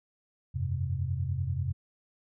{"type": "chord", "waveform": "sine", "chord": "F suspended second", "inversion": "none", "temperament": "equal with one note detuned", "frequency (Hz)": [87.31, 97.66, 130.81], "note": ["F2", "G2", "C3"], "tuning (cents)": [0, -6, 0], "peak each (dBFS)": [-32, -34, -32], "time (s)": [0.54, 1.73], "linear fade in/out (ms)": 20, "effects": []}